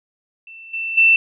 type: tone with level steps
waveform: sine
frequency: 2676 Hz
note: E7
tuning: 25 cents sharp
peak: -36 / -22 / -9 dBFS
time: 0.47-1.16 s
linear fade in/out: 2 ms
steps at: 0.73 / 0.97 s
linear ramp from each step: 10 ms
effects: none